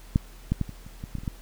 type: clicks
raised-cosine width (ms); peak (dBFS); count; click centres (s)
5; -7 / -10 / -13 / -24 / -29 / -22 / -19 / -23 / -28 / -16; 10; 0.159 / 0.52 / 0.613 / 0.693 / 0.865 / 1.039 / 1.153 / 1.185 / 1.235 / 1.278
effects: added 40 Hz sine -44 dBFS peak until 1.41 s + pink hiss -52 dBFS RMS until 1.41 s